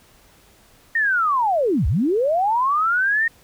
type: linear two-way sweep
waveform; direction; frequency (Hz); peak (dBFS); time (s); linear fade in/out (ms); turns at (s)
sine; down then up; 1864.7 to 55 to 1864.7; -16; 0.95-3.28; 5; 1.87
effects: pink hiss -53 dBFS RMS until 3.43 s